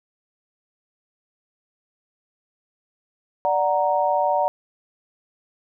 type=chord; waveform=sine; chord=D augmented; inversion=none; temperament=equal; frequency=587.3 / 740 / 932.3 Hz; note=D5 / F#5 / A#5; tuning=0 / 0 / 0 cents; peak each=-22 dBFS; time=3.45-4.48 s; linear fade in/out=0 ms; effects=none